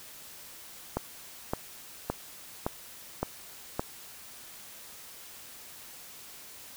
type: click train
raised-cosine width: 1 ms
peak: -14 dBFS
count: 6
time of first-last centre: 0.97-3.795 s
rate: 1.77 Hz
effects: white hiss -48 dBFS RMS until 6.76 s